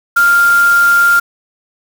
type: tone in noise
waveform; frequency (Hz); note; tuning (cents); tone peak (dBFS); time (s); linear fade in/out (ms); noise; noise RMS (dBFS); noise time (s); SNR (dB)
sine; 1396.9; F6; 0; -6; 0.16-1.2; 10; white; -24; 0.16-1.2; +15
effects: none

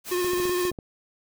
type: noise with tremolo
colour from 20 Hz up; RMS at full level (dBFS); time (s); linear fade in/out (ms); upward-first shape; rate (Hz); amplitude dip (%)
white; -35; 0.04-0.72; 50; triangle; 5.7; 25
type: tone with vibrato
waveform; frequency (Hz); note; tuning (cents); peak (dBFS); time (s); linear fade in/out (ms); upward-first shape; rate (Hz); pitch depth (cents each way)
square; 358.3; F4; +44; -24; 0.11-0.71; 10; sine; 15; 27
type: clicks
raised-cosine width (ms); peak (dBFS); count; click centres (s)
2; -23; 8; 0.246 / 0.334 / 0.4 / 0.454 / 0.495 / 0.652 / 0.716 / 0.788
type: noise with exponential decay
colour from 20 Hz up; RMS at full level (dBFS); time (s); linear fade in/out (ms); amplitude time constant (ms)
brown; -37; 0.37-0.48; 0; 22
effects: none

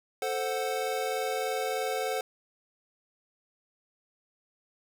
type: chord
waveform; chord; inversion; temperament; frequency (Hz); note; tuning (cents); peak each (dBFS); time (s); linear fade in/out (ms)
square; F# diminished; first; equal; 440 / 523.3 / 740; A4 / C5 / F#5; 0 / 0 / 0; -34; 0.22-2.21; 2
effects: none

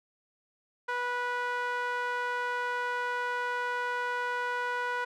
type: tone with band-pass filter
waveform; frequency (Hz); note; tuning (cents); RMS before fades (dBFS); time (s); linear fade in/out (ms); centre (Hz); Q
sawtooth; 490.1; B4; -13; -32; 0.88-5.05; 10; 1300; 2.4
effects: none

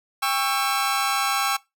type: chord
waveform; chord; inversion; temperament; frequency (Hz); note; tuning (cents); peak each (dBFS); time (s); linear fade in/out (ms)
sawtooth; C# diminished; second; just; 798.3 / 1108.7 / 1330.5; G5 / C#6 / E6; +31 / 0 / +16; -22; 0.22-1.57; 10
effects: noise-tail reverb RT60 0.2 s tail -21 dB re dry

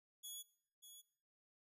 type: tone with echo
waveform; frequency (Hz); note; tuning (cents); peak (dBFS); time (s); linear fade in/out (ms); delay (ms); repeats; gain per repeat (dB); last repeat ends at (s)
10% pulse; 3376; G#7; +28; -40; 0.23-0.43; 20; 590; 1; -9; 1.02
effects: noise-tail reverb RT60 0.7 s tail -23 dB re dry + resampled to 32000 Hz

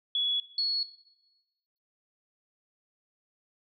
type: tone pair in turn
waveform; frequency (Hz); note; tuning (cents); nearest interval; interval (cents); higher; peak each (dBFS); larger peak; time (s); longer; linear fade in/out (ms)
sine; 3382 / 4361; G#7 / C#8; +31 / -29; major third; 440; second; -25; neither; 0.15-0.4 / 0.58-0.83; neither; 2
effects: noise-tail reverb RT60 1.0 s tail -17 dB re dry

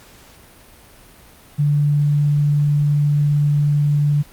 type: tone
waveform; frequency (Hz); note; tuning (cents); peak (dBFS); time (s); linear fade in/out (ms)
sine; 146.2; D3; -7; -13; 1.58-4.23; 20
effects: pink hiss -46 dBFS RMS until 4.32 s + Opus 48 kbps

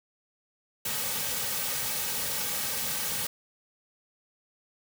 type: noise with comb filter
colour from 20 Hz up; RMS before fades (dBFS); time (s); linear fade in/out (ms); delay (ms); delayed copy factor
white; -31; 0.85-3.27; 5; 2.9; -0.75
effects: none

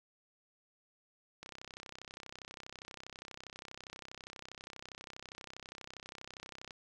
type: click train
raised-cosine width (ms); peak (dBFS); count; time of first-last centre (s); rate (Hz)
0.2; -29; 172; 1.43-6.708; 32.4
effects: none

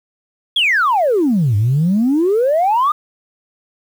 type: exponential two-way sweep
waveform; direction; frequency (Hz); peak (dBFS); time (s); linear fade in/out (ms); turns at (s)
sine; down then up; 3456 to 98.8 to 1246; -10; 0.56-2.92; 5; 1.56
effects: tanh soft clip ceiling -8 dBFS + 7-bit

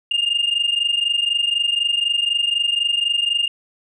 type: tone pair together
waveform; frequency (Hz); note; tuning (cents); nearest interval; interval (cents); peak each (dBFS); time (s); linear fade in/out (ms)
sine; 2809 / 2833; F7 / F7; +9 / +24; unison; 15; -18; 0.11-3.48; 5
effects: tanh soft clip ceiling -13 dBFS

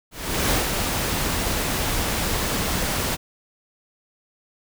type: noise with ADSR envelope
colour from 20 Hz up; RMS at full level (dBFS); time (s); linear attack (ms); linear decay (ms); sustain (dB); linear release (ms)
pink; -20; 0.11-3.17; 400; 150; -4; 32
effects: none

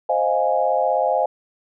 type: chord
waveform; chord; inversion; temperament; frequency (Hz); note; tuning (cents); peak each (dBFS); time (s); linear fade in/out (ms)
sine; F minor seventh; second; equal; 523.3 / 622.3 / 698.5 / 830.6; C5 / Eb5 / F5 / Ab5; 0 / 0 / 0 / 0; -22; 0.09-1.26; 5
effects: none

